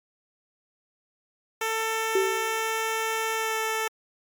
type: tone with pitch glide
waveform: 10% pulse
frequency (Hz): 445.4 to 441.6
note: A4 to A4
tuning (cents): +21 to +6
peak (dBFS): -17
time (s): 1.61-3.88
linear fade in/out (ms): 5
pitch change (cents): -15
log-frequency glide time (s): 3.36-3.56
type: tone with exponential decay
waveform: sine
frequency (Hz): 386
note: G4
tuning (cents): -27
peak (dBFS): -18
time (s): 2.15-2.75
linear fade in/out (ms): 5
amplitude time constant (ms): 130
effects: MP3 96 kbps